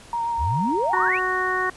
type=tone with vibrato; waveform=sine; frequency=932.3 Hz; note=A#5; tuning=in tune; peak=-22 dBFS; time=0.13-1.09 s; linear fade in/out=2 ms; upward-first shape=sine; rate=7.6 Hz; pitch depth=19 cents each way
type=exponential sweep; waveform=sine; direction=up; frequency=58.27 to 2960 Hz; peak=-22 dBFS; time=0.37-1.2 s; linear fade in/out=50 ms
type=harmonic tone; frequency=370 Hz; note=F#4; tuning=in tune; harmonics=1 / 2 / 3 / 4 / 5; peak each=-28 / -31 / -25 / -29 / -25 dBFS; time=0.93-1.7 s; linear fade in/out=5 ms
effects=pink hiss -46 dBFS RMS until 1.76 s + resampled to 24000 Hz